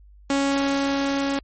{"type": "tone with level ramp", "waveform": "sawtooth", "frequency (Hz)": 277.2, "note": "C#4", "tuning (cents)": 0, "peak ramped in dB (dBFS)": [-15, -18], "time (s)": [0.3, 1.39], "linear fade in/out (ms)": 2, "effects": ["added 50 Hz sine -46 dBFS peak until 1.43 s", "MP3 32 kbps"]}